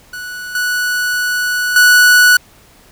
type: tone with level steps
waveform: 45% pulse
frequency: 1475 Hz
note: F#6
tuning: 6 cents flat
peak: -24 / -14 / -5 dBFS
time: 0.13-2.37 s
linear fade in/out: 5 ms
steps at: 0.55 / 1.76 s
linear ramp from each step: 2 ms
effects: pink hiss -46 dBFS RMS until 2.91 s